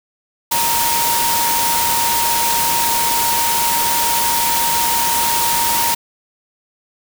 sine tone in noise, 932.3 Hz, A#5, in tune, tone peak -18 dBFS, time 0.51-5.95 s, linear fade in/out 10 ms, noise white, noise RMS -18 dBFS, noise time 0.51-5.95 s, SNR -3 dB, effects none

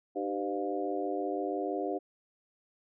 harmonic tone with a mistuned harmonic, 100.7 Hz, G2, 47 cents sharp, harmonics 3 / 4 / 5 / 6 / 7, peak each -36 / -35 / -38 / -40 / -37 dBFS, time 0.15-1.99 s, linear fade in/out 20 ms, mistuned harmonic 4, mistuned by -64 cents, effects none

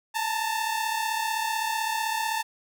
sawtooth tone pair together, 872.2 / 908 Hz, A5 / A#5, -15 / -46 cents, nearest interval minor second, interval 69 cents, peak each -25 dBFS, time 0.14-2.43 s, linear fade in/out 20 ms, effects none

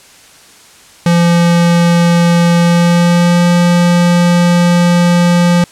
square tone with pitch glide, 171.6 to 174.4 Hz, F3 to F3, -30 to -2 cents, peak -7 dBFS, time 1.06-5.64 s, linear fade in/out 2 ms, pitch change +28 cents, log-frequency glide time 2.6-3.46 s, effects white hiss -40 dBFS RMS until 5.71 s + low-pass 9000 Hz 12 dB/octave

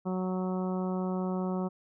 harmonic tone, 185 Hz, F#3, in tune, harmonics 1 / 2 / 3 / 4 / 5 / 6 / 7, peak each -30 / -36 / -40 / -42 / -44 / -46 / -47 dBFS, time 0.05-1.69 s, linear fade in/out 20 ms, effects none

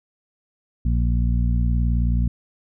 harmonic tone, 59 Hz, A#1, 22 cents sharp, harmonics 1 / 2 / 3 / 4, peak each -18 / -24 / -28 / -30 dBFS, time 0.85-2.28 s, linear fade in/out 5 ms, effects none

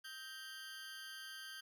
20% pulse tone with amplitude modulation, 1568 Hz, G6, in tune, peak -40 dBFS, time 0.04-1.61 s, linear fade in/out 10 ms, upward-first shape sine, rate 295 Hz, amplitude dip 70%, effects none

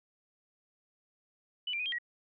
sine tone with pitch steps, 2976 / 2370 / 2489 / 3200 / 1912 Hz, F#7 / D7 / D#7 / G7 / A#6, +9 / +15 / 0 / +35 / +43 cents, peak -32 dBFS, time 1.67-1.985 s, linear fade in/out 5 ms, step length 63 ms, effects none

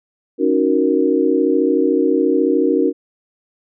sine chord, D# minor seventh, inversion third, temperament equal, 277.2 / 311.1 / 370 / 466.2 Hz, C#4 / D#4 / F#4 / A#4, 0 / 0 / 0 / 0 cents, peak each -18 dBFS, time 0.38-2.93 s, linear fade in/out 50 ms, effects none

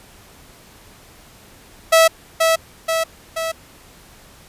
sawtooth tone with echo, 652 Hz, E5, 19 cents flat, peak -5 dBFS, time 1.92-2.08 s, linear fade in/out 10 ms, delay 480 ms, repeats 3, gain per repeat -4 dB, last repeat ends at 3.52 s, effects pink hiss -46 dBFS RMS until 4.48 s + resampled to 32000 Hz

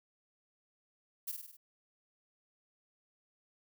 violet noise with echo, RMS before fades -38 dBFS, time 1.27-1.32 s, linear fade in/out 10 ms, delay 50 ms, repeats 5, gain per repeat -4 dB, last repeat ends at 1.57 s, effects none

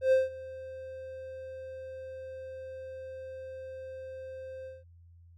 triangle tone with ADSR envelope, 523.3 Hz, C5, in tune, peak -17 dBFS, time 0.01-4.84 s, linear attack 110 ms, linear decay 170 ms, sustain -21 dB, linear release 180 ms, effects added 85 Hz sine -53 dBFS peak until 5.37 s

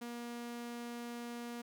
sawtooth tone, 238 Hz, A#3, 36 cents sharp, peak -38 dBFS, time 0.01-1.62 s, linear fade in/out 10 ms, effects none

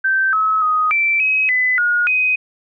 sine tone with pitch steps, 1555 / 1288 / 1250 / 2337 / 2544 / 2008 / 1439 / 2510 Hz, G6 / E6 / D#6 / D7 / D#7 / B6 / F#6 / D#7, -14 / -41 / +8 / -9 / +38 / +28 / -49 / +15 cents, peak -13 dBFS, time 0.04-2.36 s, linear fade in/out 10 ms, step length 290 ms, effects none

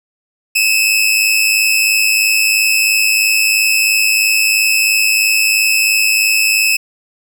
sawtooth tone pair together, 2546 / 2649 Hz, D#7 / E7, +39 / +8 cents, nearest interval minor second, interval 69 cents, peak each -10 dBFS, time 0.55-6.77 s, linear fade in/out 10 ms, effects none

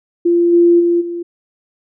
sine tone with level steps, 344.4 Hz, F4, 24 cents flat, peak -9 / -6 / -10 / -20 dBFS, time 0.25-1.23 s, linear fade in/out 10 ms, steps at 0.52 / 0.79 / 1 s, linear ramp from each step 20 ms, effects none

